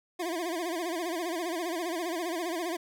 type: tone with vibrato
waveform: 25% pulse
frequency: 340.6 Hz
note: F4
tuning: 43 cents flat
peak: -27 dBFS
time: 0.19-2.77 s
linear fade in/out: 10 ms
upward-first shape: sine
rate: 15 Hz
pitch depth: 120 cents each way
effects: none